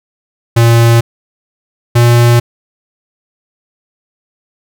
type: tone pair in turn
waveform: square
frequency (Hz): 116.54 / 119.2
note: A#2 / A#2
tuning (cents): 0 / +39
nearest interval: unison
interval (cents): 39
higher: second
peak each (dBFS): -5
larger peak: neither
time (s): 0.56-1.01 / 1.95-2.4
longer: neither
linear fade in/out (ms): 10
effects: none